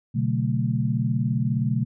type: chord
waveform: sine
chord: B minor seventh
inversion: none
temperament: equal with one note detuned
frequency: 123.47 / 143.06 / 185 / 220 Hz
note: B2 / D3 / F#3 / A3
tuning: 0 / -45 / 0 / 0 cents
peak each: -24 / -26 / -30 / -27 dBFS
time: 0.14-1.85 s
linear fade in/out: 20 ms
effects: none